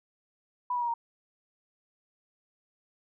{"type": "tone with pitch steps", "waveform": "sine", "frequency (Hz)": [987.8, 969.1, 950.9, 932.9], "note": ["B5", "B5", "A#5", "A#5"], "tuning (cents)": [0, -33, 34, 1], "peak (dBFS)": -27, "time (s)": [0.7, 0.94], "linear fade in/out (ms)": 5, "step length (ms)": 60, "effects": []}